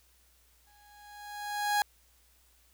30% pulse tone with exponential growth, 827 Hz, G#5, 8 cents flat, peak -21 dBFS, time 0.67-1.82 s, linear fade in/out 1 ms, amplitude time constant 250 ms, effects added 60 Hz sine -66 dBFS peak until 2.73 s + white hiss -66 dBFS RMS until 2.73 s

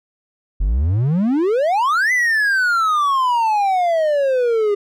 triangle exponential two-way sweep, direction up then down, 42.2 to 2040 to 401.7 Hz, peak -12 dBFS, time 0.6-4.75 s, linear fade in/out 10 ms, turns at 2.12 s, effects none

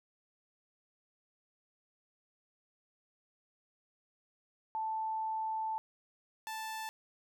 sine / sawtooth tone pair in turn, 880 / 880 Hz, A5 / A5, 0 / 0 cents, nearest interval unison, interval 0 cents, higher neither, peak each -33 / -35 dBFS, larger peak first, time 4.75-5.78 / 6.47-6.89 s, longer first, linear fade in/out 0 ms, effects none

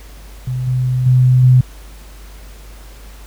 sine tone with level steps, 127.2 Hz, C3, 48 cents flat, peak -17 / -13 / -7 / -5 dBFS, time 0.47-1.61 s, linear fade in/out 5 ms, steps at 0.67 / 1.06 / 1.43 s, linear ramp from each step 5 ms, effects added 50 Hz sine -34 dBFS peak until 3.26 s + pink hiss -43 dBFS RMS until 3.26 s

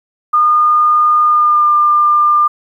sine tone with pitch glide, 1218 to 1197.8 Hz, D#6 to D6, -37 to +34 cents, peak -7 dBFS, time 0.33-2.48 s, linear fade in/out 10 ms, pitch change -29 cents, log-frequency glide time 1.24-1.7 s, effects 8-bit

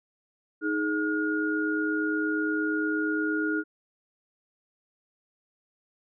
sine tone cluster, 312.3 / 420.8 / 1432 Hz, D#4 / G#4 / F6, +7 / +23 / +43 cents, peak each -27 / -33 / -29 dBFS, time 0.61-3.64 s, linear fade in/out 50 ms, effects none

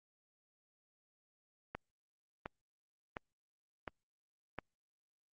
click train, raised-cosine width 0.5 ms, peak -25 dBFS, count 5, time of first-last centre 1.75-4.587 s, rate 1.41 Hz, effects Opus 48 kbps

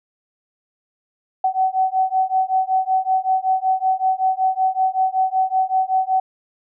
sine beating tone pair, 753 / 758.3 Hz, F#5 / F#5, +30 / +42 cents, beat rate 5.3 Hz, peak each -19 / -19 dBFS, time 1.44-6.2 s, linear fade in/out 5 ms, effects none

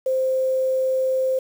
sine tone with quantisation, 522 Hz, C5, 4 cents flat, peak -18 dBFS, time 0.06-1.39 s, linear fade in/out 5 ms, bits 7, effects none

